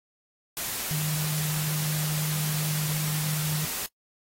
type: tone in noise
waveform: sine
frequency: 153.4 Hz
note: D#3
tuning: 24 cents flat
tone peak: -27 dBFS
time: 0.91-3.65 s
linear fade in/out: 0 ms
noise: white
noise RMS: -32 dBFS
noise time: 0.57-3.86 s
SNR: +2 dB
effects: noise-tail reverb RT60 0.1 s tail -22 dB re dry + AAC 48 kbps